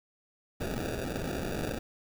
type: noise with sample-and-hold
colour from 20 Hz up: white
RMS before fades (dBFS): -34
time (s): 0.6-1.79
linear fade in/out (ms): 10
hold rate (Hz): 1050
effects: none